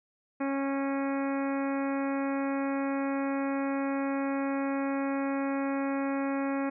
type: harmonic tone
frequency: 274.8 Hz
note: C#4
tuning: 15 cents flat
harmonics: 1 / 2 / 3 / 4 / 5 / 6 / 7 / 8 / 9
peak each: -29 / -35 / -39 / -41 / -43 / -45 / -46 / -47 / -48 dBFS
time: 0.4-6.7 s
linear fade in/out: 10 ms
effects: none